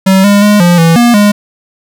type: tone with pitch steps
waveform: square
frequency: 190.9 / 202.9 / 207.5 / 174.7 / 165.5 / 238.7 / 206.1 Hz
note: G3 / G#3 / G#3 / F3 / E3 / A#3 / G#3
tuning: -46 / -40 / -1 / +1 / +7 / +41 / -13 cents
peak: -4 dBFS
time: 0.06-1.32 s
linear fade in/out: 10 ms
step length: 180 ms
effects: none